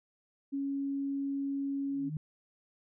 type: tone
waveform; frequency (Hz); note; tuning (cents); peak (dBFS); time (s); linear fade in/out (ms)
sine; 277.2; C#4; 0; -31; 0.52-2.1; 20
type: tone with exponential growth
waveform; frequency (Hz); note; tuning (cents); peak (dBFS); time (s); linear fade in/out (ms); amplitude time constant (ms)
sine; 153.8; D#3; -20; -30; 1.85-2.17; 2; 69
effects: none